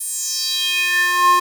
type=tone with high-pass filter sweep; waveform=square; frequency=356.5 Hz; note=F4; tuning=36 cents sharp; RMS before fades=-18 dBFS; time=0-1.4 s; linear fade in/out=10 ms; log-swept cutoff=10000 to 870 Hz; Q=4.3; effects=none